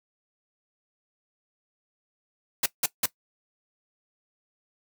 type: noise bursts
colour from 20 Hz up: white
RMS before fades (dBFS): -23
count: 3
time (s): 2.63-3.06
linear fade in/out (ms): 5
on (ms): 30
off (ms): 170
effects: noise-tail reverb RT60 0.1 s tail -18 dB re dry + high-pass 80 Hz 12 dB/octave